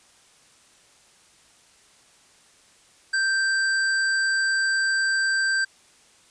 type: tone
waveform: square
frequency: 1568 Hz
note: G6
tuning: in tune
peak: -21 dBFS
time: 3.13-5.65 s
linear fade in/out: 10 ms
effects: white hiss -56 dBFS RMS until 6.3 s + resampled to 22050 Hz